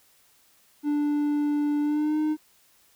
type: tone with pitch glide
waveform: triangle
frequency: 293.7 to 306.9 Hz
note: D4 to D#4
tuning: 0 to -24 cents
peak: -20 dBFS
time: 0.83-2.37 s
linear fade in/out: 50 ms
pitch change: +76 cents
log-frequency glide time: 1.81-2.18 s
effects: white hiss -61 dBFS RMS until 2.95 s